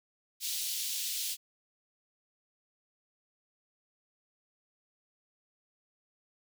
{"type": "high-pass noise", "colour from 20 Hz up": "pink", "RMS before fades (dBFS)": -35, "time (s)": [0.4, 1.37], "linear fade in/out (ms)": 50, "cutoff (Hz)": 3300, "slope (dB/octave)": 24, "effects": []}